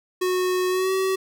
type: tone with pitch glide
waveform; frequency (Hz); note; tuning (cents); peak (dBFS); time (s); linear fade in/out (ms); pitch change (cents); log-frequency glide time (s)
square; 366.6 to 380.4; F#4 to F#4; -16 to +48; -21; 0.21-1.16; 10; +64; 0.69-0.92
effects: none

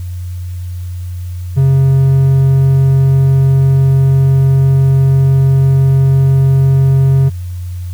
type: tone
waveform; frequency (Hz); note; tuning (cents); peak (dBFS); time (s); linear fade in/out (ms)
triangle; 135; C#3; -45; -4; 1.56-7.3; 20
effects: added 89 Hz sine -19 dBFS peak until 7.93 s + white hiss -44 dBFS RMS until 7.93 s

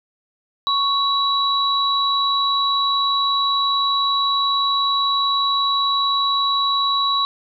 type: tone pair together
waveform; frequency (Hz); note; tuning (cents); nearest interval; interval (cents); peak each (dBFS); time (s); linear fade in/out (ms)
sine; 1108.7 / 3910; C#6 / B7; 0 / -18; octave + minor seventh; 2182; -19; 0.67-7.25; 0
effects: none

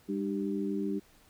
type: tone cluster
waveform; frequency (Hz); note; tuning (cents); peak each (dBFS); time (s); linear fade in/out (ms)
sine; 200.8 / 301.4 / 389.1; G3 / D4 / G4; +42 / +45 / -13; -33 / -34 / -36; 0.08-1; 20
effects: pink hiss -62 dBFS RMS until 1.29 s

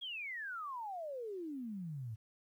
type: exponential sweep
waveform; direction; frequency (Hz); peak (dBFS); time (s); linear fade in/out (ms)
sine; down; 3353 to 103.83; -40; 0.01-2.16; 20
effects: 12-bit

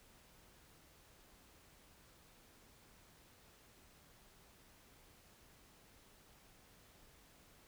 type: silence
effects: pink hiss -65 dBFS RMS until 7.67 s

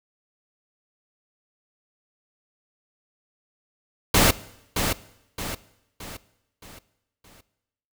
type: noise with echo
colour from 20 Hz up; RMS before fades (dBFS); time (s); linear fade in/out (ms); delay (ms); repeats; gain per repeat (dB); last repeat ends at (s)
pink; -17; 4.14-4.31; 5; 620; 5; -7; 7.41
effects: noise-tail reverb RT60 0.9 s tail -19 dB re dry

